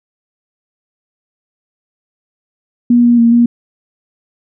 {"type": "tone with pitch steps", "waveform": "sine", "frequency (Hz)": [240.3, 238.8, 232.7, 237.5], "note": ["B3", "A#3", "A#3", "A#3"], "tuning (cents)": [-47, 42, -3, 33], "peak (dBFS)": -5, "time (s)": [2.9, 3.46], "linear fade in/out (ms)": 5, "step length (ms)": 140, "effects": []}